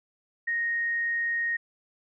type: tone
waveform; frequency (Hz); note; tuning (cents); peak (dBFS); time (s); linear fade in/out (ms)
sine; 1864.7; A#6; 0; -25; 0.47-1.57; 10
effects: none